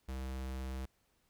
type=tone; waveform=square; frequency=65.41 Hz; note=C2; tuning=in tune; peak=-39 dBFS; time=0.08-0.86 s; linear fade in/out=10 ms; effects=pink hiss -75 dBFS RMS until 1.29 s